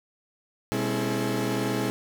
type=tone cluster; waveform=35% pulse; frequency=122.8 / 200.5 / 267.6 / 326.9 / 426.2 Hz; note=B2 / G3 / C4 / E4 / G#4; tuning=-9 / +39 / +39 / -14 / +45 cents; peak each=-30 dBFS; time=0.72-1.9 s; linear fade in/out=0 ms; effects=none